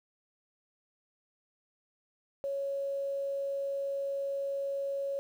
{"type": "tone with quantisation", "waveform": "sine", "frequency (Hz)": 554.4, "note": "C#5", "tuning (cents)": 0, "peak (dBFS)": -31, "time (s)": [2.44, 5.19], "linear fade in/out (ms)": 0, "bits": 10, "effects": []}